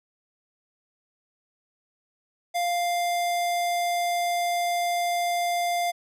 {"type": "tone", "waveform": "square", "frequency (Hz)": 698.5, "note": "F5", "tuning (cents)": 0, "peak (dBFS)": -24, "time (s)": [2.54, 5.92], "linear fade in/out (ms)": 20, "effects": ["resampled to 32000 Hz"]}